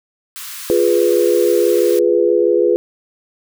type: high-pass noise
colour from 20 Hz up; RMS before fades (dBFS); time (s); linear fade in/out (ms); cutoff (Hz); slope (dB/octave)
white; -30; 0.36-1.99; 0; 1000; 96
type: chord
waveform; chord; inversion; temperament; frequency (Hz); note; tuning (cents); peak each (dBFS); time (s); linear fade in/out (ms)
sine; F diminished; none; equal; 349.2 / 415.3 / 493.9; F4 / Ab4 / Cb5; 0 / 0 / 0; -15; 0.7-2.76; 0
effects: none